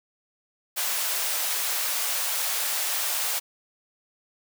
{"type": "high-pass noise", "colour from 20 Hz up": "white", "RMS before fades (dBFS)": -27, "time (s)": [0.76, 3.4], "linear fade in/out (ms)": 20, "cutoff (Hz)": 540, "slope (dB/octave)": 24, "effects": []}